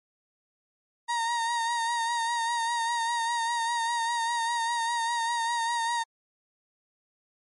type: tone with vibrato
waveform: 35% pulse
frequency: 932.3 Hz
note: A#5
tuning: in tune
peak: -24 dBFS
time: 1.08-6.04 s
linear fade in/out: 20 ms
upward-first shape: sine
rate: 5 Hz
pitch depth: 38 cents each way
effects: MP3 48 kbps